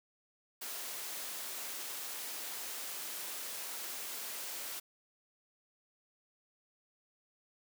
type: high-pass noise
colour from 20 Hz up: white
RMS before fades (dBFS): -42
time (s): 0.61-4.8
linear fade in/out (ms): 10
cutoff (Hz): 310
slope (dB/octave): 12
effects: none